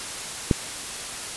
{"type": "click", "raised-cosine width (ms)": 3, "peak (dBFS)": -4, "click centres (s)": 0.512, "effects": ["white hiss -33 dBFS RMS until 1.36 s", "resampled to 24000 Hz"]}